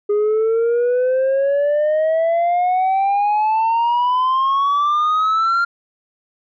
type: exponential sweep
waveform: sine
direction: up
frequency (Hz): 410.3 to 1396.9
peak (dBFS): -11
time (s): 0.09-5.65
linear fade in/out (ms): 10
effects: tanh soft clip ceiling -13 dBFS